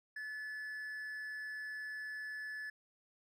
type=tone with amplitude modulation; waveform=triangle; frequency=1726 Hz; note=A6; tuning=34 cents flat; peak=-38 dBFS; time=0.16-2.7 s; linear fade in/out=5 ms; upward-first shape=sine; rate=227 Hz; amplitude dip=30%; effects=none